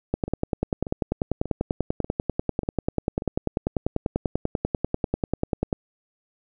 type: two click trains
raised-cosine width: 2 ms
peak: -18 / -9 dBFS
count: 6 / 58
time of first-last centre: 0.28-3.221 / 0.14-5.728 s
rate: 1.7 / 10.2 Hz
effects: none